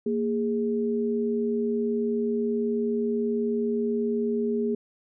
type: tone pair together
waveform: sine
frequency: 232 / 413.4 Hz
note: A#3 / G#4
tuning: -8 / -8 cents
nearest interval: minor seventh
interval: 1000 cents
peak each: -26 dBFS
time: 0.06-4.75 s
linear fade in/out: 5 ms
effects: none